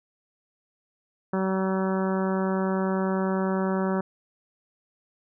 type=harmonic tone; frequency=190 Hz; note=F#3; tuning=46 cents sharp; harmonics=1 / 2 / 3 / 4 / 5 / 6 / 7 / 8 / 9; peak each=-25 / -29 / -32 / -37 / -35 / -39 / -38 / -41 / -44 dBFS; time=1.33-4.01 s; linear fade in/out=5 ms; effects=none